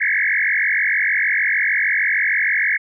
sine tone with frequency modulation, 1925 Hz, B6, 45 cents flat, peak -15 dBFS, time 0-2.78 s, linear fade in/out 20 ms, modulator 46.5 Hz, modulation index 6.4, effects none

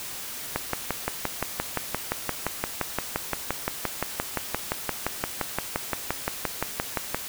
click train, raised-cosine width 0.5 ms, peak -9 dBFS, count 39, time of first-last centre 0.56-7.146 s, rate 5.77 Hz, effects white hiss -36 dBFS RMS until 7.28 s

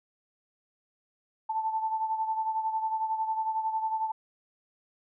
sine beating tone pair, 880 / 891 Hz, A5 / A5, 0 / +22 cents, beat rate 11 Hz, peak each -28 / -35 dBFS, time 1.49-4.12 s, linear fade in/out 10 ms, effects none

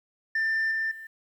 sine tone with level steps, 1786 Hz, A6, 25 cents sharp, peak -21 / -24 / -39 dBFS, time 0.35-1.07 s, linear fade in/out 5 ms, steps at 0.71 / 0.91 s, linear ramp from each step 5 ms, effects tanh soft clip ceiling -22 dBFS + 10-bit

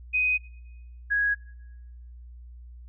sine tone pair in turn, 2503 / 1657.6 Hz, D#7 / G#6, +10 / -4 cents, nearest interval perfect fifth, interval 714 cents, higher first, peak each -21 dBFS, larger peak neither, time 0.13-0.38 / 1.1-1.35 s, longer neither, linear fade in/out 20 ms, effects noise-tail reverb RT60 1.0 s tail -23 dB re dry + added 60 Hz sine -42 dBFS peak until 2.88 s

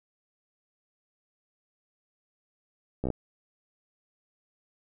slowing click train, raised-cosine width 2 ms, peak -16 dBFS, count 5, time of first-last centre 3.04-3.103 s, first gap 15 ms, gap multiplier 1.03, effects none

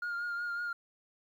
sine tone with vibrato, 1414 Hz, F6, 21 cents sharp, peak -31 dBFS, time 0.02-0.73 s, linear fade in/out 5 ms, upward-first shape triangle, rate 5.4 Hz, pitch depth 31 cents each way, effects tanh soft clip ceiling -32 dBFS + 11-bit

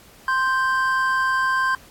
triangle tone pair together, 1046.5 / 1568 Hz, C6 / G6, 0 / 0 cents, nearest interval perfect fifth, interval 700 cents, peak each -19 dBFS, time 0.28-1.75 s, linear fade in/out 2 ms, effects pink hiss -49 dBFS RMS until 1.9 s + AAC 64 kbps

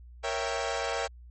sawtooth chord, A# diminished seventh, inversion none, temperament equal, 466.2 / 554.4 / 659.3 / 784 Hz, A#4 / C#5 / E5 / G5, 0 / 0 / 0 / 0 cents, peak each -31 dBFS, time 0.23-1.08 s, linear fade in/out 20 ms, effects added 60 Hz sine -46 dBFS peak until 1.3 s + MP3 32 kbps

